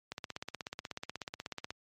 click train, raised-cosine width 0.2 ms, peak -21 dBFS, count 27, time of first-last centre 0.12-1.705 s, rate 16.4 Hz, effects high-pass 80 Hz 12 dB/octave + MP3 64 kbps

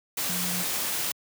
sine tone in noise, 178.7 Hz, F3, 40 cents sharp, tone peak -33 dBFS, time 0.29-0.63 s, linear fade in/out 5 ms, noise white, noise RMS -29 dBFS, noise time 0.17-1.12 s, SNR -7 dB, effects high-pass 100 Hz 12 dB/octave

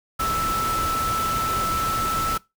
sine tone in noise, 1318.5 Hz, E6, in tune, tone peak -22 dBFS, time 0.19-2.38 s, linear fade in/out 10 ms, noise pink, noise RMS -29 dBFS, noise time 0.19-2.38 s, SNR +4 dB, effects noise-tail reverb RT60 0.2 s tail -20 dB re dry

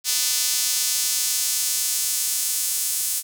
square tone with high-pass filter sweep, 136.1 Hz, C#3, 31 cents flat, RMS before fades -23 dBFS, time 0.04-3.23 s, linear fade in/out 50 ms, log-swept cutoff 5400 to 8400 Hz, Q 1.1, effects none

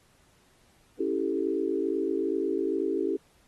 sine chord, A dominant seventh, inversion first, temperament equal, 277.2 / 329.6 / 392 / 440 Hz, C#4 / E4 / G4 / A4, 0 / 0 / 0 / 0 cents, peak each -33 / -30 / -29 / -33 dBFS, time 0.99-3.17 s, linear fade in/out 10 ms, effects pink hiss -64 dBFS RMS until 3.47 s + AAC 32 kbps

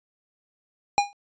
square tone with exponential decay, 813 Hz, G#5, 37 cents flat, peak -14 dBFS, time 0.98-1.13 s, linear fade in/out 0 ms, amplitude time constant 32 ms, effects resampled to 16000 Hz

